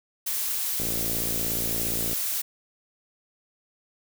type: noise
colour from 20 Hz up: blue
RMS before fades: -28 dBFS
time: 0.26-2.42 s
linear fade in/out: 10 ms
type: click train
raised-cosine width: 2 ms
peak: -21 dBFS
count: 77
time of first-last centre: 0.8-2.131 s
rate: 57.1 Hz
effects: none